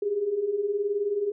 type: beating tone pair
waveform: sine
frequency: 392 / 411 Hz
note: G4 / G#4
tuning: 0 / -18 cents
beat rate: 19 Hz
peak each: -31 / -25 dBFS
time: 0.02-1.32 s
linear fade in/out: 5 ms
effects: none